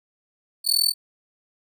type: tone with amplitude modulation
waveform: sawtooth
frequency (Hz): 4478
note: C#8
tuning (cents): +17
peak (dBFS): -11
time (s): 0.64-0.94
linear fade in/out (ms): 50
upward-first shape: sine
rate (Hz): 41.1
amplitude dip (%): 100
effects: none